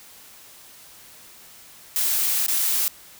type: noise with dropouts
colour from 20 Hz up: blue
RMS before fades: -22 dBFS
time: 1.96-2.88 s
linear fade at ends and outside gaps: 0 ms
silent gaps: 2.464-2.483 s
effects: white hiss -47 dBFS RMS until 3.19 s